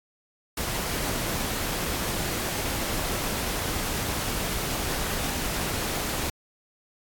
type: noise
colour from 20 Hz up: pink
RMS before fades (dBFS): -29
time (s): 0.57-6.3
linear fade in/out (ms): 5
effects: AAC 64 kbps